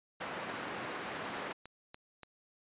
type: band-pass noise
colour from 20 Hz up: white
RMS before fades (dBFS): -41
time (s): 0.2-1.53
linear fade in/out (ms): 10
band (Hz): 160 to 1600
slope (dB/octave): 12
type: click train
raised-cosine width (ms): 0.3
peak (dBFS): -32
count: 5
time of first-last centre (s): 1.08-2.233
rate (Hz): 3.47
effects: resampled to 8000 Hz